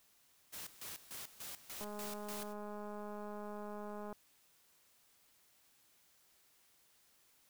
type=noise with tremolo; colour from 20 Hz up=white; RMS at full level=-47 dBFS; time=0.52-2.54 s; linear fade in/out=20 ms; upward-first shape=square; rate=3.4 Hz; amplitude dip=80%
type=click train; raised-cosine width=1 ms; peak=-34 dBFS; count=483; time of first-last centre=1.81-4.127 s; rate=208 Hz
effects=white hiss -70 dBFS RMS until 7.49 s